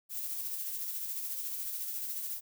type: noise with tremolo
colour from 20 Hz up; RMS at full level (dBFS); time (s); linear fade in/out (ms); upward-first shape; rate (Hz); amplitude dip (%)
violet; -36; 0.09-2.41; 50; sine; 14; 35
effects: none